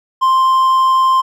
triangle tone, 1048 Hz, C6, 2 cents sharp, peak -7 dBFS, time 0.21-1.22 s, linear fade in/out 20 ms, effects none

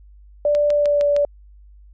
sine tone with pitch glide, 587.3 to 578.5 Hz, D5 to D5, 0 to -26 cents, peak -14 dBFS, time 0.45-1.25 s, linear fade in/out 2 ms, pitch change -26 cents, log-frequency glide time 0.72-1.06 s
click train, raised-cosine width 0.2 ms, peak -14 dBFS, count 5, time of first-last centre 0.55-1.164 s, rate 6.51 Hz
effects added 50 Hz sine -43 dBFS peak until 1.93 s

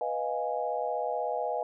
sine chord, F half-diminished seventh, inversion second, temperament equal, 493.9 / 622.3 / 698.5 / 830.6 Hz, Cb5 / Eb5 / F5 / Ab5, 0 / 0 / 0 / 0 cents, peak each -34 dBFS, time 0.01-1.63 s, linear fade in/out 2 ms, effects none

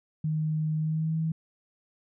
sine tone with pitch glide, 155.56 to 160.49 Hz, D#3 to E3, 0 to -46 cents, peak -25 dBFS, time 0.24-1.32 s, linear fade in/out 5 ms, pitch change +54 cents, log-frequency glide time 0.78-1.17 s, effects none

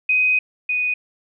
sine tone pair in turn, 2508 / 2485 Hz, D#7 / D#7, +13 / -3 cents, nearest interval unison, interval 16 cents, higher first, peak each -14 / -18 dBFS, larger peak first, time 0.09-0.39 / 0.69-0.94 s, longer first, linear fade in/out 5 ms, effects none

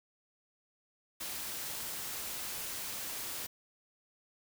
white noise, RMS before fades -40 dBFS, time 1.2-3.47 s, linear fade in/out 10 ms, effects none

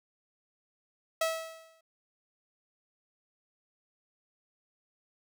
sawtooth tone with exponential decay, 649 Hz, E5, 27 cents flat, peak -21 dBFS, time 1.21-1.81 s, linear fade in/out 5 ms, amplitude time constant 130 ms, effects none

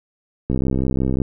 click train, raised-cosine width 3 ms, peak -8 dBFS, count 48, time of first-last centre 0.5-1.218 s, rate 65.5 Hz, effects none

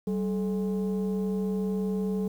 sine tone pair together, 192.08 / 431.2 Hz, G3 / A4, -35 / -35 cents, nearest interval octave + major second, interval 1400 cents, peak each -25 / -29 dBFS, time 0.07-2.28 s, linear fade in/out 5 ms, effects tanh soft clip ceiling -23 dBFS + 9-bit

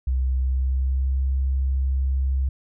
sine tone with pitch glide, 64.5 to 66.47 Hz, C2 to C2, -24 to +28 cents, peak -19 dBFS, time 0.07-2.49 s, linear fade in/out 5 ms, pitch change +52 cents, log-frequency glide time 0.31-1.23 s, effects none

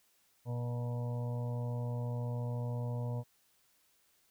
harmonic tone with a mistuned harmonic, 120.8 Hz, B2, 38 cents flat, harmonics 1 / 2 / 4 / 5 / 6 / 7 / 8, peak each -34 / -46 / -46 / -48 / -56 / -54 / -53 dBFS, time 0.45-3.24 s, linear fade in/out 50 ms, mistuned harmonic 7, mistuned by +54 cents, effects white hiss -71 dBFS RMS until 4.3 s

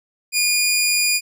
15% pulse tone, 2434 Hz, D#7, 39 cents flat, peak -9 dBFS, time 0.32-1.21 s, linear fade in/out 50 ms, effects none

